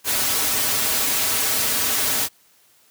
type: noise with comb filter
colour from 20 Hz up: white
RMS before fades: -21 dBFS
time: 0.04-2.29 s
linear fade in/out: 50 ms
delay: 5.7 ms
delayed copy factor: -0.95
effects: white hiss -57 dBFS RMS until 2.9 s + high-pass 80 Hz 12 dB/octave